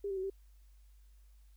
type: tone with pitch steps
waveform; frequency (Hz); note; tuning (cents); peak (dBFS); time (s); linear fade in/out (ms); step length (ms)
sine; 402 / 387.6 / 375.8 / 389.1; G4 / G4 / F#4 / G4; +44 / -20 / +27 / -13; -34; 0.04-0.3; 5; 65
effects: added 50 Hz sine -57 dBFS peak until 1.56 s + white hiss -75 dBFS RMS until 1.56 s